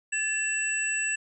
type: tone cluster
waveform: sine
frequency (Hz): 1726 / 2706 / 7840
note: A6 / E7 / B8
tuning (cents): -34 / +45 / -14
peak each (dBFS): -30 / -30 / -30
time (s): 0.12-1.16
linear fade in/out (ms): 10
effects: none

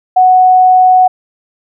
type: tone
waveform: sine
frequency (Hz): 740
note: F#5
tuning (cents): 0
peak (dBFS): -3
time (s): 0.16-1.08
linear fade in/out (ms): 10
effects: none

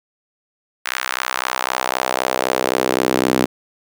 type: tone with high-pass filter sweep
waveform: sawtooth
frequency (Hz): 63.9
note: C2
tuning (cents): -40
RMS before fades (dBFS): -20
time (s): 0.85-3.46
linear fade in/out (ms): 10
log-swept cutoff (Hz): 1600 to 270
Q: 1.5
effects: none

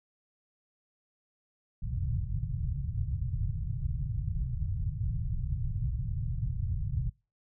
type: low-pass noise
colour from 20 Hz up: white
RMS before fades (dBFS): -32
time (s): 1.82-7.1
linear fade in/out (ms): 10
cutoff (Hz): 140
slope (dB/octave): 48
effects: noise-tail reverb RT60 0.3 s tail -25 dB re dry

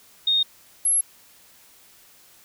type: tone pair in turn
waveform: sine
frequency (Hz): 3700 / 11087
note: A#7 / F9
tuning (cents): -14 / -14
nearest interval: octave + perfect fifth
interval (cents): 1900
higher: second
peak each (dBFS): -17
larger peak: neither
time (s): 0.27-0.43 / 0.85-1.01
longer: neither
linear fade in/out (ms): 5
effects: white hiss -53 dBFS RMS until 2.44 s

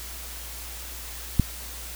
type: click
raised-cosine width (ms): 5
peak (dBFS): -5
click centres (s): 1.397
effects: added 59 Hz sine -40 dBFS peak until 1.95 s + white hiss -39 dBFS RMS until 1.95 s

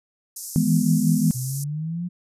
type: band-pass noise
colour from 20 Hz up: white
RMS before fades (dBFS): -35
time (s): 0.36-1.64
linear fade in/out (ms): 5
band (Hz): 5300 to 13000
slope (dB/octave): 48
type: chord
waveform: sine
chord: E major seventh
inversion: third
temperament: equal with one note detuned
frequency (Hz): 159.29 / 164.81 / 207.7 / 246.9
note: D#3 / E3 / G#3 / B3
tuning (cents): +41 / 0 / 0 / 0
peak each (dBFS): -22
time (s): 0.56-1.31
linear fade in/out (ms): 0
type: exponential sweep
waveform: sine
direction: up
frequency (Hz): 123.47 to 180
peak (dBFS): -25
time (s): 1.34-2.09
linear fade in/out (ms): 20
effects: resampled to 32000 Hz

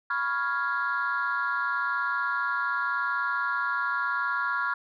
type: chord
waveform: sine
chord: C# dominant seventh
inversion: third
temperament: equal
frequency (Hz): 987.8 / 1108.7 / 1396.9 / 1661.2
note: B5 / C#6 / E#6 / G#6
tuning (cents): 0 / 0 / 0 / 0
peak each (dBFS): -33 / -31 / -27 / -31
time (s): 0.1-4.74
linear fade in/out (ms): 5
effects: tanh soft clip ceiling -19 dBFS

